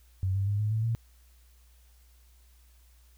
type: tone with pitch steps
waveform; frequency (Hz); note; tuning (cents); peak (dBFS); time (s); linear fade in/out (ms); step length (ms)
sine; 94.5 / 98.23 / 102.1 / 106.13 / 110.32 / 114.68; F#2 / G2 / G#2 / G#2 / A2 / A#2; +37 / +4 / -29 / +38 / +5 / -28; -25; 0.23-0.95; 0; 120
effects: added 60 Hz sine -56 dBFS peak until 3.17 s + white hiss -66 dBFS RMS until 3.17 s